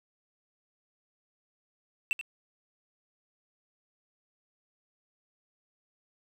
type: tone with echo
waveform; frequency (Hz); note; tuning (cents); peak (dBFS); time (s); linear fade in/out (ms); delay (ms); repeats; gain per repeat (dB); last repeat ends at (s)
triangle; 2678; E7; +27; -23; 2.11-2.13; 0; 82; 1; -10; 2.212
effects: none